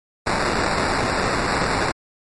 blue noise with sample-and-hold, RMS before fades -21 dBFS, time 0.26-1.92 s, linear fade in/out 10 ms, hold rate 3150 Hz, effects low-pass 8000 Hz 12 dB/octave + MP3 48 kbps

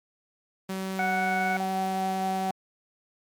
sawtooth tone, 190.3 Hz, F#3, 49 cents sharp, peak -26 dBFS, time 0.69-2.51 s, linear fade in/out 5 ms
harmonic tone, 740 Hz, F#5, in tune, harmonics 1 / 2 / 3, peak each -26 / -30 / -32 dBFS, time 0.99-1.57 s, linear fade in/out 2 ms
sine tone with vibrato, 757 Hz, F#5, 39 cents sharp, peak -27 dBFS, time 1.6-2.51 s, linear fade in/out 2 ms, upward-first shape sine, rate 11 Hz, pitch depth 9 cents each way
effects MP3 96 kbps

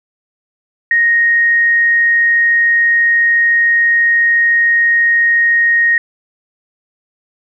sine tone, 1867 Hz, A#6, 2 cents sharp, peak -8 dBFS, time 0.91-5.98 s, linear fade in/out 2 ms, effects none

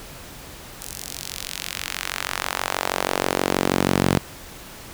sawtooth tone with high-pass filter sweep, 46.25 Hz, F#1, in tune, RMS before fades -25 dBFS, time 0.81-4.19 s, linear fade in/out 0 ms, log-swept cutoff 7400 to 150 Hz, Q 0.97, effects pink hiss -40 dBFS RMS until 4.93 s

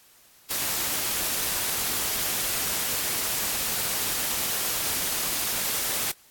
white noise, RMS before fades -27 dBFS, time 0.5-6.12 s, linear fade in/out 10 ms, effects white hiss -56 dBFS RMS until 6.3 s + AAC 64 kbps

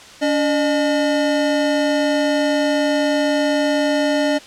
square tone pair together, 286 / 606 Hz, D4 / D#5, -46 / -46 cents, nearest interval octave + minor second, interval 1300 cents, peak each -19 dBFS, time 0.21-4.39 s, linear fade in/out 20 ms, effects white hiss -40 dBFS RMS until 4.46 s + low-pass 6000 Hz 12 dB/octave

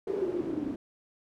pink noise with band-pass filter sweep, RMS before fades -32 dBFS, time 0.07-0.76 s, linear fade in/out 5 ms, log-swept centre 420 to 270 Hz, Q 9.3, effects none

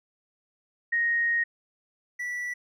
sine / triangle tone pair in turn, 1869 / 1957.7 Hz, A#6 / B6, +4 / -16 cents, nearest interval minor second, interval 80 cents, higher second, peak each -22 / -28 dBFS, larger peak first, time 0.92-1.44 / 2.19-2.54 s, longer first, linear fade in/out 10 ms, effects none

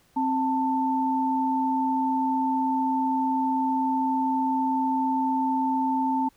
sine tone pair together, 263.7 / 887.8 Hz, C4 / A5, +14 / +15 cents, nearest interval octave + major sixth, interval 2101 cents, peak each -25 / -24 dBFS, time 0.16-6.29 s, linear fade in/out 10 ms, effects pink hiss -62 dBFS RMS until 6.36 s

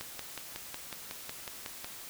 click train, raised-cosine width 0.2 ms, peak -21 dBFS, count 11, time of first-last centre 0.01-1.845 s, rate 5.45 Hz, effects white hiss -46 dBFS RMS until 2.09 s

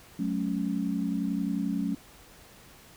sine chord, F# minor, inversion none, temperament equal with one note detuned, 185 / 216.1 / 277.2 Hz, F#3 / A3 / C#4, 0 / -31 / 0 cents, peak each -31 dBFS, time 0.19-1.95 s, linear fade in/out 5 ms, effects pink hiss -53 dBFS RMS until 2.96 s

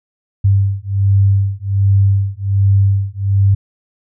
sine beating tone pair, 98 / 99.3 Hz, G2 / G2, 0 / +23 cents, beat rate 1.3 Hz, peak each -13 dBFS, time 0.44-3.55 s, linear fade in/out 10 ms, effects none

